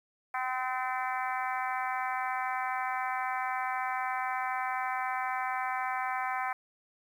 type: harmonic tone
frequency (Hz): 256.1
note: C4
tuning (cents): -37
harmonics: 3 / 4 / 5 / 6 / 7 / 8 / 9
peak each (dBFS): -34 / -36 / -38 / -40 / -41 / -42 / -43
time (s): 0.34-6.53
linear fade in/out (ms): 5
effects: 10-bit